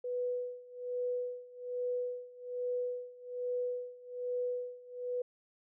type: tone with tremolo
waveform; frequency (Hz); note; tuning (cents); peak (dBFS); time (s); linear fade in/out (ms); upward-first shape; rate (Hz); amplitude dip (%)
sine; 493.9; B4; 0; -31; 0.04-5.22; 5; sine; 1.2; 90
effects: none